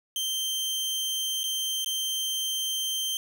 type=tone with dropouts; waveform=sawtooth; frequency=3136 Hz; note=G7; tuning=in tune; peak=-24 dBFS; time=0.16-3.17 s; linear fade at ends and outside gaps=1 ms; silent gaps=1.433-1.439 / 1.846-1.86 s; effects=none